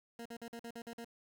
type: tone bursts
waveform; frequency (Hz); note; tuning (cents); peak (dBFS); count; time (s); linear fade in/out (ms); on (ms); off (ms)
20% pulse; 233.2; A#3; +1; -39; 8; 0.19-1.046; 2; 65; 48
effects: none